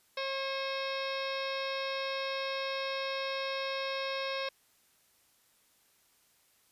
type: harmonic tone with a mistuned harmonic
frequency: 540 Hz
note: C#5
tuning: 45 cents flat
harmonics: 1 / 2 / 3 / 4 / 5 / 6 / 7 / 8 / 9 / 10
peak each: -36 / -40 / -43 / -44 / -42 / -47 / -43 / -48 / -51 / -46 dBFS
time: 0.17-4.49 s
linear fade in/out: 5 ms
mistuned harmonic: 5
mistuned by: -73 cents
effects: white hiss -68 dBFS RMS until 6.71 s + resampled to 32000 Hz